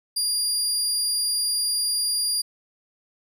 25% pulse tone, 4810 Hz, D8, 41 cents sharp, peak -17 dBFS, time 0.16-2.42 s, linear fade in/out 10 ms, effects none

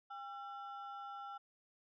triangle ring-modulated tone, 1078 Hz, C#6, 49 cents flat, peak -40 dBFS, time 0.1-1.38 s, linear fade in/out 10 ms, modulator 275 Hz, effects resampled to 11025 Hz

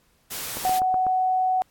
white noise, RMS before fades -32 dBFS, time 0.3-0.8 s, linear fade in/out 20 ms
click train, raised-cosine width 1 ms, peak -19 dBFS, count 5, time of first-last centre 0.57-1.067 s, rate 8.05 Hz
sine tone, 745 Hz, F#5, 12 cents sharp, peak -19 dBFS, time 0.65-1.62 s, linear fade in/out 0 ms
effects pink hiss -64 dBFS RMS until 1.7 s + AAC 64 kbps

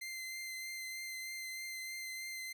sawtooth tone with vibrato, 2077 Hz, C7, 13 cents flat, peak -38 dBFS, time 0.01-2.53 s, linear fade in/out 10 ms, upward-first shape triangle, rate 3.2 Hz, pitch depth 16 cents each way, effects none

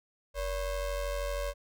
square ring-modulated tone, 261.6 Hz, C4, in tune, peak -29 dBFS, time 0.34-1.54 s, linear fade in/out 50 ms, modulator 308 Hz, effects none

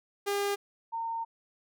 sawtooth / sine tone pair in turn, 403.4 / 914.3 Hz, G4 / A#5, +50 / -34 cents, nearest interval octave + major second, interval 1416 cents, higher second, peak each -24 / -31 dBFS, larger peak first, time 0.26-0.56 / 0.92-1.25 s, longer second, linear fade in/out 20 ms, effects none

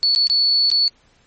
sine tone with dropouts, 4435 Hz, C#8, in tune, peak -13 dBFS, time 0.03-0.88 s, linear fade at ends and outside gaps 0 ms, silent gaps 0.15-0.16 / 0.272-0.299 / 0.702-0.715 s, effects pink hiss -57 dBFS RMS until 1.26 s + MP3 32 kbps

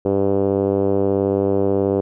5% pulse tone with low-pass filter, 98.5 Hz, G2, 9 cents sharp, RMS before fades -18 dBFS, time 0.05-2.01 s, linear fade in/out 5 ms, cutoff 440 Hz, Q 2.6, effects none

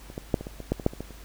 clicks, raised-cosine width 2 ms, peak -28 / -19 / -8 / -22 / -22 / -24 / -10 / -22 / -7 / -26 / -20 / -30 dBFS, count 12, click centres 0.101 / 0.179 / 0.342 / 0.41 / 0.469 / 0.603 / 0.72 / 0.798 / 0.864 / 0.935 / 1.006 / 1.107 s, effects added 50 Hz sine -45 dBFS peak until 1.24 s + pink hiss -50 dBFS RMS until 1.24 s

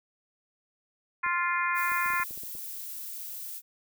harmonic tone, 349.2 Hz, F4, in tune, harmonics 3 / 4 / 5 / 6 / 7, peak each -29 / -32 / -32 / -33 / -36 dBFS, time 1.23-2.24 s, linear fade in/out 10 ms
clicks, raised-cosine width 2 ms, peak -36 dBFS, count 10, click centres 1.264 / 1.918 / 2.061 / 2.104 / 2.136 / 2.2 / 2.309 / 2.376 / 2.435 / 2.552 s
violet noise, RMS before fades -39 dBFS, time 1.74-3.62 s, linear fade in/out 50 ms
effects none

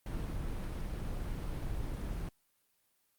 brown noise, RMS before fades -37 dBFS, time 0.06-2.29 s, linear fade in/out 2 ms, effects white hiss -75 dBFS RMS until 3.18 s + Opus 32 kbps

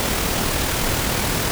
pink noise with amplitude modulation, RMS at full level -20 dBFS, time 0-1.51 s, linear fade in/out 0 ms, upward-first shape sine, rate 39.4 Hz, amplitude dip 30%, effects none

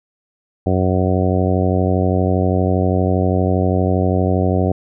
harmonic tone, 92.5 Hz, F#2, in tune, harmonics 1 / 2 / 3 / 4 / 5 / 6 / 7 / 8, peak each -17 / -20 / -22 / -23 / -24 / -25 / -25 / -26 dBFS, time 0.66-4.72 s, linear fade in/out 5 ms, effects none

